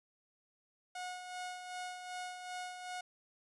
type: tone with tremolo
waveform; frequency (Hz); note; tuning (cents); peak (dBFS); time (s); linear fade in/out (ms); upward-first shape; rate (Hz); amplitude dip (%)
sawtooth; 727; F#5; -31; -36; 0.95-3.01; 5; sine; 2.6; 50
effects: resampled to 24000 Hz